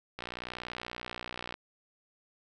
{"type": "click train", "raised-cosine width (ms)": 0.3, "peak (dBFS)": -22, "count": 83, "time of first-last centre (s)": [0.19, 1.541], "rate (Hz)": 60.7, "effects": []}